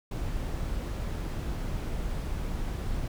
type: noise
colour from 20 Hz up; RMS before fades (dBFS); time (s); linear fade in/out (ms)
brown; -32; 0.11-3.08; 5
effects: none